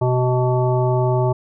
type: harmonic tone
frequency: 125.9 Hz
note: B2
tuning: 34 cents sharp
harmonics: 1 / 3 / 5 / 7 / 9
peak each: -17 / -21 / -23 / -25 / -32 dBFS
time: 0.01-1.33 s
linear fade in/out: 10 ms
effects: none